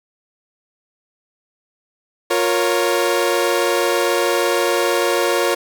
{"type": "chord", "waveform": "sawtooth", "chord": "Bb minor", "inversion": "second", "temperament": "equal with one note detuned", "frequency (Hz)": [354.1, 466.2, 554.4], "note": ["F4", "Bb4", "Db5"], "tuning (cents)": [24, 0, 0], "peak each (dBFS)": -16, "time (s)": [2.3, 5.55], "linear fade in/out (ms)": 10, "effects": []}